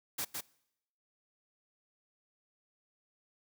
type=noise with echo; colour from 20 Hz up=white; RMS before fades=-36 dBFS; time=0.18-0.25 s; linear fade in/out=10 ms; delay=160 ms; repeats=1; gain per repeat=-3 dB; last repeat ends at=0.41 s; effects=noise-tail reverb RT60 0.8 s tail -23 dB re dry + high-pass 100 Hz 12 dB/octave